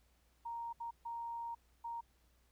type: tone bursts at uneven times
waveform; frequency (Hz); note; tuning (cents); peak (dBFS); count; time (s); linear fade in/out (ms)
sine; 932.3; A#5; 0; -40; 4; 0.45-0.73 / 0.8-0.91 / 1.05-1.55 / 1.84-2.01; 10
effects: added 60 Hz sine -70 dBFS peak until 2.51 s + pink hiss -75 dBFS RMS until 2.51 s